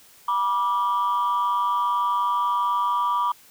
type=tone pair together; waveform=sine; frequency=973 / 1174.7 Hz; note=B5 / D6; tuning=-26 / 0 cents; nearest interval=minor third; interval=326 cents; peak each=-21 dBFS; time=0.28-3.32 s; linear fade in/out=5 ms; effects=tanh soft clip ceiling -16 dBFS + white hiss -52 dBFS RMS until 3.5 s